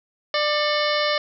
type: harmonic tone with a mistuned harmonic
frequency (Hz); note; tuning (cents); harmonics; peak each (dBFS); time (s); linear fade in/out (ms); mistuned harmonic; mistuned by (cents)
595; D5; +22; 1 / 2 / 3 / 4 / 5 / 6 / 7 / 8 / 9; -23 / -26 / -28 / -29 / -30 / -31 / -31 / -32 / -33; 0.34-1.18; 2; 4; -140
effects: none